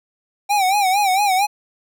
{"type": "tone with vibrato", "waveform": "square", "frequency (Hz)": 784, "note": "G5", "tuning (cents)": 0, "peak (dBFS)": -15, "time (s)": [0.49, 1.47], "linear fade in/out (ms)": 20, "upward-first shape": "sine", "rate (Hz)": 4.4, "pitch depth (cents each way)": 110, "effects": []}